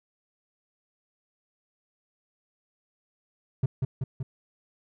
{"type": "tone with echo", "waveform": "triangle", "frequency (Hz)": 130.81, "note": "C3", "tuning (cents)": 0, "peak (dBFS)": -18, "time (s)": [3.63, 3.66], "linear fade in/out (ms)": 5, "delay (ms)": 190, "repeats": 3, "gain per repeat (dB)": -3, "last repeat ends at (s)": 4.23, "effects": []}